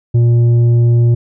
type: tone with tanh clipping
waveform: sine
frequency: 118.5 Hz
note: A#2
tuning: 29 cents sharp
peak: -8 dBFS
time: 0.14-1.15 s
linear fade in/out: 10 ms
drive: 6 dB
effects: none